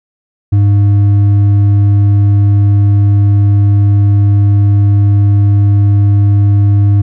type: tone with hard clipping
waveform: sine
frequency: 101.2 Hz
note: G#2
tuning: 44 cents flat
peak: -6 dBFS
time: 0.52-7.02 s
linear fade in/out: 10 ms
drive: 4 dB
effects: none